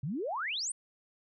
sine exponential sweep, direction up, 123.47 to 9440 Hz, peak -32 dBFS, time 0.03-0.72 s, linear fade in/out 5 ms, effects none

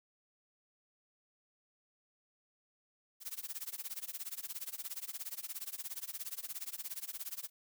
blue noise with tremolo, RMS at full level -40 dBFS, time 3.2-7.5 s, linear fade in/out 50 ms, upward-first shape sine, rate 17 Hz, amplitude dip 95%, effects none

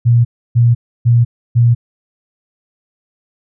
sine tone bursts, 118.7 Hz, A#2, 32 cents sharp, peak -6 dBFS, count 4, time 0.05-1.75 s, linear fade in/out 20 ms, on 200 ms, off 300 ms, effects none

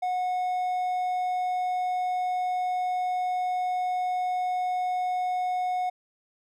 triangle tone, 730 Hz, F#5, 24 cents flat, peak -23 dBFS, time 0.02-5.9 s, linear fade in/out 10 ms, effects none

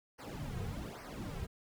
brown noise with flanger, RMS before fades -42 dBFS, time 0.18-1.47 s, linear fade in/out 20 ms, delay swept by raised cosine 0.27 to 3.47 ms, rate 1.2 Hz, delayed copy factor -0.95, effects none

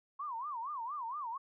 sine tone with vibrato, 1046.5 Hz, C6, in tune, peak -37 dBFS, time 0.19-1.38 s, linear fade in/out 10 ms, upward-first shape sine, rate 4.3 Hz, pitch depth 260 cents each way, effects none

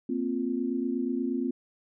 sine chord, Bb suspended second, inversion none, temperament equal, 233.1 / 261.6 / 349.2 Hz, Bb3 / C4 / F4, 0 / 0 / 0 cents, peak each -32 / -29 / -33 dBFS, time 0.09-1.51 s, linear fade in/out 5 ms, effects none

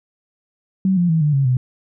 sine tone with pitch steps, 189.9 / 175.15 / 161.54 / 148.99 / 137.42 / 126.74 Hz, F#3 / F3 / E3 / D3 / C#3 / B2, +45 / +5 / -35 / +25 / -15 / +45 cents, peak -13 dBFS, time 0.85-1.57 s, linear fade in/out 2 ms, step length 120 ms, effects none

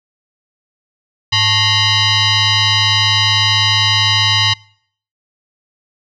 sine tone with frequency modulation, 103.83 Hz, G#2, in tune, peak -10 dBFS, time 1.32-4.54 s, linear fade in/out 10 ms, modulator 986 Hz, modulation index 4.4, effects noise-tail reverb RT60 0.6 s tail -25 dB re dry

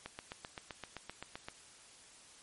click train, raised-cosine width 0.3 ms, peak -26 dBFS, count 12, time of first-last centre 0.06-1.485 s, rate 7.72 Hz, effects white hiss -58 dBFS RMS until 2.42 s + MP3 48 kbps

